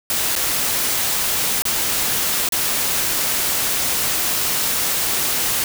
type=noise with dropouts; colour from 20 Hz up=white; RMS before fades=-20 dBFS; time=0.1-5.64 s; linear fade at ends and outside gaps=1 ms; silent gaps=0.354-0.362 / 1.621-1.653 / 2.489-2.522 s; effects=none